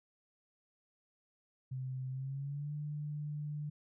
sine tone with pitch glide, 130.1 to 148.58 Hz, C3 to D3, -9 to +20 cents, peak -37 dBFS, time 1.71-3.7 s, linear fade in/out 10 ms, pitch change +229 cents, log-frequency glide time 2.1-2.73 s, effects none

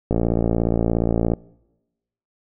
click train, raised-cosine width 2 ms, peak -6 dBFS, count 71, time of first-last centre 0.11-1.336 s, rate 57.1 Hz, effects noise-tail reverb RT60 1.0 s tail -24 dB re dry

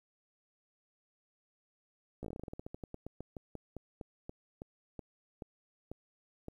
slowing click train, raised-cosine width 2 ms, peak -29 dBFS, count 28, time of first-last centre 2.23-6.484 s, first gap 15 ms, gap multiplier 1.15, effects 11-bit

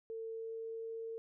sine tone with pitch glide, 450 to 452.9 Hz, A4 to A#4, +39 to -50 cents, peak -40 dBFS, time 0.1-1.18 s, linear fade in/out 0 ms, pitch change +11 cents, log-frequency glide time 0.29-0.99 s, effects none

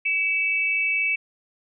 sine tone pair together, 2276 / 2637 Hz, C#7 / E7, +45 / 0 cents, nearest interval minor third, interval 255 cents, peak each -23 dBFS, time 0.05-1.16 s, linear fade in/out 10 ms, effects none

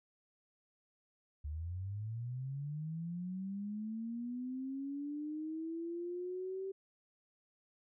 sine linear sweep, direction up, 71.5 to 388.6 Hz, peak -38 dBFS, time 1.44-6.72 s, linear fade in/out 10 ms, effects none

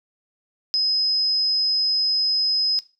sine tone, 5070 Hz, D#8, 32 cents sharp, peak -17 dBFS, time 0.74-2.79 s, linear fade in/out 0 ms, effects noise-tail reverb RT60 0.3 s tail -17 dB re dry

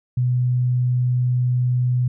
sine tone, 124.6 Hz, B2, 16 cents sharp, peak -16 dBFS, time 0.17-2.08 s, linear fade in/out 5 ms, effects none

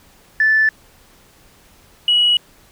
sine tone pair in turn, 1753 / 2919 Hz, A6 / F#7, -7 / -24 cents, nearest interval major sixth, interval 883 cents, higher second, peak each -10 dBFS, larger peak neither, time 0.4-0.69 / 2.08-2.37 s, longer neither, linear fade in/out 2 ms, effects tanh soft clip ceiling -6 dBFS + pink hiss -50 dBFS RMS until 2.71 s

